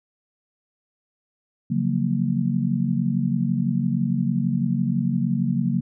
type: chord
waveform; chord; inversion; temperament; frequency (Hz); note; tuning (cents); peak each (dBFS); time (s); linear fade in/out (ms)
sine; Gb major seventh; second; just; 138.75 / 173.43 / 185 / 231.2; Db3 / F3 / Gb3 / Bb3; +2 / -12 / 0 / -14; -25 / -27 / -25 / -24; 1.7-5.81; 10
effects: none